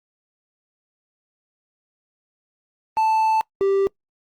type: tone pair in turn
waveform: triangle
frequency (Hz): 880 / 392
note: A5 / G4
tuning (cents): 0 / 0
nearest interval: octave + major second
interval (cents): 1400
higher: first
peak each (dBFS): -14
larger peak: neither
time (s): 2.97-3.41 / 3.61-3.87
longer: first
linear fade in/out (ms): 0
effects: noise-tail reverb RT60 0.1 s tail -23 dB re dry + Opus 24 kbps